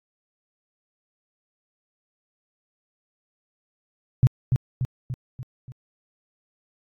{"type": "tone with echo", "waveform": "sine", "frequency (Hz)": 127, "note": "B2", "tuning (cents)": 49, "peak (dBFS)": -11, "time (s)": [4.23, 4.27], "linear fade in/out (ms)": 0, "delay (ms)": 290, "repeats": 5, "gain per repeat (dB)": -5, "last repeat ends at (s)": 5.72, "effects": ["AAC 64 kbps"]}